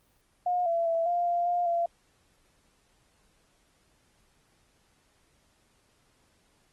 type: tone with pitch steps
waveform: sine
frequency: 716 / 674 / 664 / 699 / 695 / 704 / 684 Hz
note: F5 / E5 / E5 / F5 / F5 / F5 / F5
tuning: +43 / +38 / +12 / +1 / -9 / +14 / -36 cents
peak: -24 dBFS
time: 0.46-1.86 s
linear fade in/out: 5 ms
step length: 200 ms
effects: pink hiss -67 dBFS RMS until 6.72 s + Opus 24 kbps